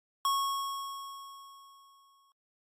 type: tone with exponential decay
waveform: square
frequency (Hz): 1100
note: C#6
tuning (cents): -14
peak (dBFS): -26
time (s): 0.25-2.32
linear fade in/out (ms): 1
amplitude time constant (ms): 450
effects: AAC 48 kbps